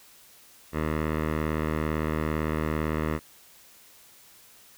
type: tone with low-pass filter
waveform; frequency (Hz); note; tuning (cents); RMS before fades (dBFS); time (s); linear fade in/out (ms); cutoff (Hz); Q
10% pulse; 77.78; D#2; 0; -28; 0.72-3.2; 50; 1900; 1.4
effects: white hiss -54 dBFS RMS until 4.77 s